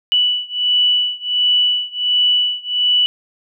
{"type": "beating tone pair", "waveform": "sine", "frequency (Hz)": [2960, 2961.4], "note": ["F#7", "F#7"], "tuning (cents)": [0, 1], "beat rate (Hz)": 1.4, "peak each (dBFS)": [-16, -17], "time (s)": [0.12, 3.06], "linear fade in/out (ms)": 0, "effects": []}